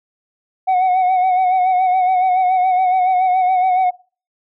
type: tone with vibrato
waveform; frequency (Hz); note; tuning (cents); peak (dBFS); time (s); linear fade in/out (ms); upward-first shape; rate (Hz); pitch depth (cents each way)
sine; 740; F#5; 0; -9; 0.67-3.91; 20; sine; 7.1; 43
effects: noise-tail reverb RT60 0.4 s tail -25 dB re dry + tanh soft clip ceiling -11 dBFS